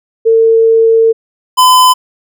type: tone pair in turn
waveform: sine / square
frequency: 451.6 / 1013.8 Hz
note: A4 / B5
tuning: +45 / +45 cents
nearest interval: octave + major second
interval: 1400 cents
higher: second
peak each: -4 dBFS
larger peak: neither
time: 0.25-1.13 / 1.57-1.94 s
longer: first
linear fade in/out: 20 ms
effects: none